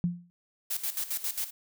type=tone with exponential decay; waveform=sine; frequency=174.61 Hz; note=F3; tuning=in tune; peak=-21 dBFS; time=0.04-0.3 s; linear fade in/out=0 ms; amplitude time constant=55 ms
type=noise with tremolo; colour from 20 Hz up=blue; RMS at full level=-31 dBFS; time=0.7-1.51 s; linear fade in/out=10 ms; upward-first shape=square; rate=7.4 Hz; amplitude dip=75%
effects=none